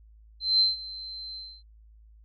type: tone with ADSR envelope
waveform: sine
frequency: 4099 Hz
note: C8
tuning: 36 cents flat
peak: -17 dBFS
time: 0.4-1.63 s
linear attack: 200 ms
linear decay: 160 ms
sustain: -19 dB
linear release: 270 ms
effects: added 54 Hz sine -51 dBFS peak until 2.24 s